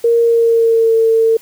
sine tone with pitch glide, 466.2 to 450.6 Hz, A#4 to A4, 0 to +41 cents, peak -8 dBFS, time 0.04-1.37 s, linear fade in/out 5 ms, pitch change -59 cents, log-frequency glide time 0.21-0.97 s, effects white hiss -43 dBFS RMS until 1.41 s

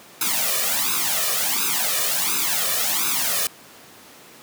white noise with flanger, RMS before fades -22 dBFS, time 0.21-3.47 s, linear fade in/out 2 ms, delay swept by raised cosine 0.79 to 1.71 ms, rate 1.4 Hz, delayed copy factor +1, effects pink hiss -45 dBFS RMS until 4.42 s + high-pass 200 Hz 12 dB/octave

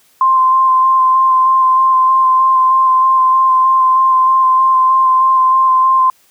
sine tone with vibrato, 1045 Hz, C6, 2 cents flat, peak -7 dBFS, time 0.21-6.1 s, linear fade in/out 2 ms, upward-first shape square, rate 3.2 Hz, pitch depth 10 cents each way, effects white hiss -52 dBFS RMS until 6.3 s + high-pass 100 Hz 12 dB/octave

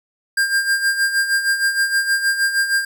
square tone with tremolo, 1600 Hz, G6, 35 cents sharp, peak -14 dBFS, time 0.37-2.85 s, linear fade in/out 5 ms, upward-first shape sine, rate 6.4 Hz, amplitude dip 65%, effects none

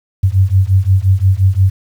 sine beating tone pair, 92.7 / 98.4 Hz, F#2 / G2, +4 / +7 cents, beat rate 5.7 Hz, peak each -11 dBFS, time 0.23-1.7 s, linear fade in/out 10 ms, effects 7-bit

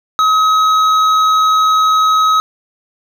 triangle tone with hard clipping, 1274 Hz, D#6, 41 cents sharp, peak -10 dBFS, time 0.19-2.4 s, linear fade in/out 0 ms, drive 11 dB, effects none

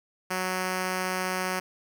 5% pulse tone, 185 Hz, F#3, in tune, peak -16 dBFS, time 0.3-1.6 s, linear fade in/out 10 ms, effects none

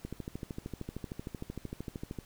click train, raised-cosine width 3 ms, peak -25 dBFS, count 29, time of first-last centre 0.05-2.187 s, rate 13.1 Hz, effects pink hiss -58 dBFS RMS until 2.25 s

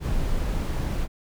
brown noise, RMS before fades -25 dBFS, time 0-1.08 s, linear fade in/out 50 ms, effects none

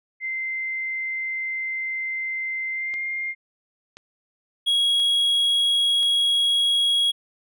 sine tone with pitch glide, 2079 to 2114 Hz, C7 to C7, -12 to +17 cents, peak -25 dBFS, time 0.2-3.35 s, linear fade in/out 50 ms, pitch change +29 cents, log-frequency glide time 2.72-2.98 s
click train, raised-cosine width 0.2 ms, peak -24 dBFS, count 4, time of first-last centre 2.94-6.03 s, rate 0.971 Hz
triangle tone, 3313 Hz, G#7, 5 cents flat, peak -16 dBFS, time 4.66-7.12 s, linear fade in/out 20 ms
effects none

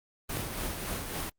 pink noise with tremolo, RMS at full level -33 dBFS, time 0.29-1.3 s, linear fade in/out 10 ms, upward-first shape triangle, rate 3.6 Hz, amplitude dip 45%, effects Opus 32 kbps

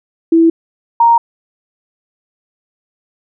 sine tone pair in turn, 329.6 / 932.2 Hz, E4 / A#5, 0 / 0 cents, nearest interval octave + tritone, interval 1800 cents, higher second, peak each -5 dBFS, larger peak neither, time 0.32-0.5 / 1-1.18 s, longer neither, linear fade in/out 5 ms, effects none

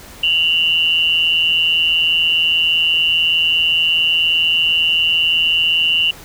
sine tone pair together, 2778 / 2943 Hz, F7 / F#7, -10 / -10 cents, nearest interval minor second, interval 100 cents, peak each -15 dBFS, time 0.23-6.11 s, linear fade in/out 5 ms, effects pink hiss -38 dBFS RMS until 6.24 s

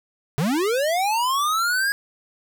square linear sweep, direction up, 129.1 to 1661.2 Hz, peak -20 dBFS, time 0.38-1.92 s, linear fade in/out 0 ms, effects none

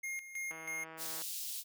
square tone with tremolo, 2134 Hz, C7, 34 cents sharp, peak -38 dBFS, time 0.03-0.85 s, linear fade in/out 10 ms, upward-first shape square, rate 3.1 Hz, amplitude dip 70%
click train, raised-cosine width 0.5 ms, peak -34 dBFS, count 115, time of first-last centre 0.51-1.218 s, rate 161 Hz
white high-pass noise, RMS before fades -41 dBFS, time 0.97-1.64 s, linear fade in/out 50 ms, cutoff 3200 Hz, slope 24 dB/octave
effects high-pass 200 Hz 12 dB/octave

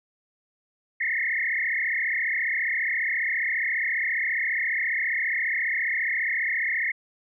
sine tone with frequency modulation, 1989 Hz, B6, 12 cents sharp, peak -23 dBFS, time 1-6.92 s, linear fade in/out 10 ms, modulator 34.7 Hz, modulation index 5.6, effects none

